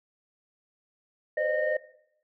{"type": "tone cluster", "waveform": "sine", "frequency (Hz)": [509, 532, 611, 1841], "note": ["C5", "C5", "D#5", "A#6"], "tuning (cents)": [-48, 29, -32, -22], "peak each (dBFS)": [-32, -33, -26, -32], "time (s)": [1.37, 1.77], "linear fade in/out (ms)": 5, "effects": ["noise-tail reverb RT60 0.7 s tail -17 dB re dry", "tanh soft clip ceiling -14 dBFS"]}